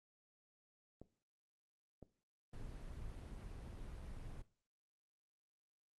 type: clicks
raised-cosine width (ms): 2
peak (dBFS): -40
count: 2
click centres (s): 1.016 / 2.027
type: noise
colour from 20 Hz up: brown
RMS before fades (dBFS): -49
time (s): 2.53-4.42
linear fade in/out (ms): 5
effects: noise-tail reverb RT60 0.4 s tail -17 dB re dry + Opus 24 kbps